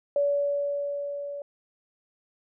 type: tone with level ramp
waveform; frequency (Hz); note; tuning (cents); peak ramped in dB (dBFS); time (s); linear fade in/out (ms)
sine; 571; D5; -49; -20 to -33; 0.16-1.42; 2
effects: none